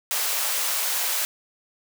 white high-pass noise, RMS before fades -25 dBFS, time 0.11-1.25 s, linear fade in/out 0 ms, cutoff 510 Hz, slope 24 dB/octave, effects none

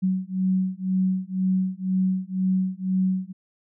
sine beating tone pair, 186.2 / 188.2 Hz, F#3 / F#3, +11 / +30 cents, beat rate 2 Hz, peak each -24 dBFS, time 0.02-3.33 s, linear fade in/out 20 ms, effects none

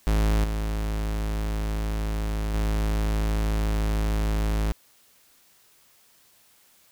45% pulse tone with level steps, 53.1 Hz, G#1, 39 cents sharp, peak -19 / -25 / -22 dBFS, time 0.07-4.72 s, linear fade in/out 0 ms, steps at 0.44 / 2.54 s, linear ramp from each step 5 ms, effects white hiss -59 dBFS RMS until 6.91 s

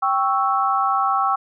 sine chord, C# diminished, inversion second, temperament equal, 784 / 1108.7 / 1318.5 Hz, G5 / C#6 / E6, 0 / 0 / 0 cents, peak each -21 dBFS, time 0.02-1.36 s, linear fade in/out 10 ms, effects none

